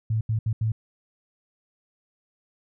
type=tone bursts at uneven times; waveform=sine; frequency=110.5 Hz; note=A2; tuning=8 cents sharp; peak=-21 dBFS; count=4; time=0.1-0.21 / 0.29-0.39 / 0.46-0.53 / 0.61-0.72 s; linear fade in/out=5 ms; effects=none